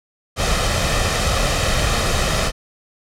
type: noise with comb filter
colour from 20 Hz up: pink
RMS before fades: -18 dBFS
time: 0.36-2.52 s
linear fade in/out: 50 ms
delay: 1.6 ms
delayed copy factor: +0.55
effects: low-pass 8000 Hz 12 dB/octave